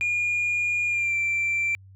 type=tone with pitch glide; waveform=sine; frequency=2427 to 2350 Hz; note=D#7 to D7; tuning=-44 to +1 cents; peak=-20 dBFS; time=0.01-1.75 s; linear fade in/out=0 ms; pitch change=-55 cents; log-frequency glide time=0.87-1.15 s; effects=tanh soft clip ceiling -20 dBFS + added 96 Hz sine -46 dBFS peak until 1.95 s